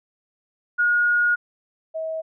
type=tone pair in turn; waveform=sine; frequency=1439 / 641 Hz; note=F#6 / E5; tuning=-49 / -49 cents; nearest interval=octave + major second; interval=1400 cents; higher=first; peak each=-16 / -25 dBFS; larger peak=first; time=0.78-1.36 / 1.94-2.22 s; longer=first; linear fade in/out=20 ms; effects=none